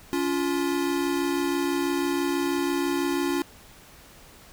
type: tone pair together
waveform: square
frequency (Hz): 283.1 / 349.2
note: C#4 / F4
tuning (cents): +37 / 0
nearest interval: major third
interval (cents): 363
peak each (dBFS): -27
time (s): 0.13-3.42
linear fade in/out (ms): 0
effects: pink hiss -50 dBFS RMS until 4.52 s